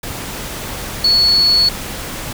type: tone in noise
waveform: sine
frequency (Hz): 4398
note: C#8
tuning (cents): -14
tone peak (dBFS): -9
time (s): 1.04-1.69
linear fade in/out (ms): 5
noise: pink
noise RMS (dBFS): -26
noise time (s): 0.03-2.33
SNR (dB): +14
effects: none